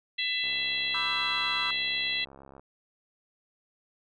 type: harmonic tone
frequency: 668 Hz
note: E5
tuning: 23 cents sharp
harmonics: 3 / 4 / 5 / 6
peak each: -33 / -33 / -32 / -33 dBFS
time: 0.18-2.25 s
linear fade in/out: 10 ms
type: click train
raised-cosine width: 1 ms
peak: -35 dBFS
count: 148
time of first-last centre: 0.44-2.595 s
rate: 68.2 Hz
type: chord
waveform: triangle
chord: E minor seventh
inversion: second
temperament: equal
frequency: 987.8 / 1174.7 / 1318.5 / 1568 Hz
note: B5 / D6 / E6 / G6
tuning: 0 / 0 / 0 / 0 cents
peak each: -35 / -36 / -35 / -39 dBFS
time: 0.94-1.71 s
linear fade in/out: 5 ms
effects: none